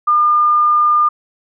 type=tone; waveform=sine; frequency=1207 Hz; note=D6; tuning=47 cents sharp; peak=-9 dBFS; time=0.07-1.09 s; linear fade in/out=10 ms; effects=none